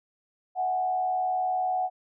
sine tone with frequency modulation, 740 Hz, F#5, in tune, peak -24 dBFS, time 0.55-1.9 s, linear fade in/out 50 ms, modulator 80 Hz, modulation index 0.51, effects none

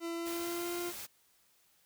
40% pulse tone with pitch glide, 336 to 348.9 Hz, E4 to F4, +33 to -2 cents, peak -35 dBFS, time 0-0.93 s, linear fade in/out 50 ms, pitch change +65 cents, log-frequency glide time 0.16-0.77 s
white noise, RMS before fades -44 dBFS, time 0.25-1.07 s, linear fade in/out 20 ms
effects white hiss -69 dBFS RMS until 1.85 s

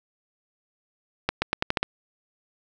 accelerating click train, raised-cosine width 0.3 ms, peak -6 dBFS, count 7, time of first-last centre 1.29-1.83 s, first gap 130 ms, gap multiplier 0.85, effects none

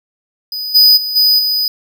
square tone with level steps, 4978 Hz, D#8, in tune, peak -20 / -5 / -18 / -8 / -13 dBFS, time 0.52-1.68 s, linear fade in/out 2 ms, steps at 0.74 / 0.96 / 1.15 / 1.38 s, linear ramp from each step 20 ms, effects none

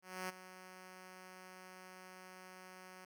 5% pulse tone with ADSR envelope, 185 Hz, F#3, in tune, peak -28 dBFS, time 0.02-3.05 s, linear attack 270 ms, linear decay 18 ms, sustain -14 dB, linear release 5 ms, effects none

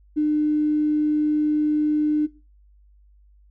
triangle tone with tanh clipping, 301.8 Hz, D4, 47 cents sharp, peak -17 dBFS, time 0.16-2.27 s, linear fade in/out 20 ms, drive 3 dB, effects noise-tail reverb RT60 0.3 s tail -19 dB re dry + added 50 Hz sine -51 dBFS peak until 3.5 s

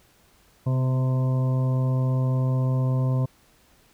harmonic tone with a mistuned harmonic, 129.7 Hz, C3, 15 cents flat, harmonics 1 / 2 / 3 / 4 / 5 / 7 / 8, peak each -20 / -32 / -40 / -36 / -39 / -44 / -41 dBFS, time 0.66-3.26 s, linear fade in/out 10 ms, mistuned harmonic 2, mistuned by -30 cents, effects pink hiss -59 dBFS RMS until 3.93 s

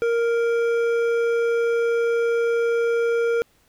sine tone with hard clipping, 466.2 Hz, A#4, in tune, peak -20 dBFS, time 0.02-3.42 s, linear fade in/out 0 ms, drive 9 dB, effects pink hiss -61 dBFS RMS until 3.68 s

